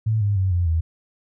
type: tone with pitch steps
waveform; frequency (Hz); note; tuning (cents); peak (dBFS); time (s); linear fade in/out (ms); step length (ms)
sine; 110 / 102.04 / 94.66 / 87.81 / 81.46; A2 / G#2 / F#2 / F2 / E2; 0 / -30 / +40 / +10 / -20; -17; 0.06-0.81; 10; 150
effects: none